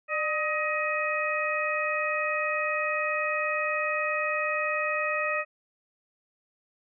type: harmonic tone with a mistuned harmonic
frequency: 629 Hz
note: D#5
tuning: 19 cents sharp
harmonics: 1 / 2 / 3 / 4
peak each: -31 / -31 / -31 / -31 dBFS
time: 0.08-5.45 s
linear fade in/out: 50 ms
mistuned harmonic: 1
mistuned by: -78 cents
effects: none